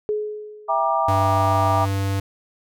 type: tone with exponential decay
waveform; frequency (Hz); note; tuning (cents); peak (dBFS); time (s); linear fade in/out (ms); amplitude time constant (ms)
sine; 423; G#4; +32; -18; 0.09-1.06; 0; 210
type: chord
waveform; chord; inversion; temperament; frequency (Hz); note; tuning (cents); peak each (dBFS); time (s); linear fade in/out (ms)
sine; E half-diminished seventh; none; just; 659.3 / 791.1 / 949.3 / 1186.7; E5 / G5 / Bb5 / D6; 0 / +16 / +31 / +18; -23 / -23 / -23 / -23; 0.68-1.86; 20
type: tone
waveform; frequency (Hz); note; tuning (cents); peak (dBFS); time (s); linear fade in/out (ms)
square; 98; G2; 0; -21; 1.08-2.2; 5
effects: none